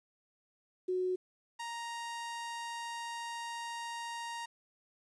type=tone pair in turn; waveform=sine / sawtooth; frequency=367.5 / 934.1 Hz; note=F#4 / A#5; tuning=-12 / +3 cents; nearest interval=octave + major third; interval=1615 cents; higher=second; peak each=-30 / -35 dBFS; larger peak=first; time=0.88-1.16 / 1.59-4.46 s; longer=second; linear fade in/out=10 ms; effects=resampled to 22050 Hz + 11-bit